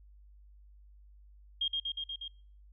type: tone with echo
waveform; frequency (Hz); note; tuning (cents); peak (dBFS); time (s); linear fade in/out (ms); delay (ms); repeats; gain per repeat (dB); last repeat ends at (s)
sine; 3228; G#7; -50; -28; 1.61-1.68; 5; 120; 5; -2; 2.28
effects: noise-tail reverb RT60 0.5 s tail -25 dB re dry + added 50 Hz sine -54 dBFS peak until 2.72 s